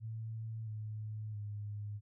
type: tone with pitch steps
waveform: sine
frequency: 111.6 / 107.61 / 103.77 Hz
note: A2 / A2 / G#2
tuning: +25 / -38 / -1 cents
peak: -39 dBFS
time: 0-2.01 s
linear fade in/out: 50 ms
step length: 670 ms
effects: none